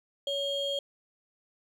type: ring-modulated tone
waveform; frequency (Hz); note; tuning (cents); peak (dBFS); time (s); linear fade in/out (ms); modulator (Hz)
triangle; 1900; A#6; +33; -24; 0.27-0.79; 2; 1340
effects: none